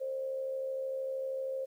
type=tone with amplitude modulation; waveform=sine; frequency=530 Hz; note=C5; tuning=22 cents sharp; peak=-31 dBFS; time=0-1.66 s; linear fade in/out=20 ms; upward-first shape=sine; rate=73 Hz; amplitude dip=45%; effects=11-bit